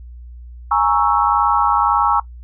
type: chord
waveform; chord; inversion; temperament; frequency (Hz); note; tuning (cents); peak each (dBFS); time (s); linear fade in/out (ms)
sine; A# half-diminished seventh; third; equal; 830.6 / 932.3 / 1108.7 / 1318.5; G#5 / A#5 / C#6 / E6; 0 / 0 / 0 / 0; -18; 0.71-2.2; 5
effects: noise-tail reverb RT60 0.1 s tail -19 dB re dry + added 60 Hz sine -33 dBFS peak until 2.43 s